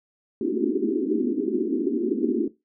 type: band-pass noise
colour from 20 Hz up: white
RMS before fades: -24 dBFS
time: 0.41-2.48 s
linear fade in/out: 2 ms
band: 220 to 400 Hz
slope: 96 dB/octave
effects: noise-tail reverb RT60 0.2 s tail -17 dB re dry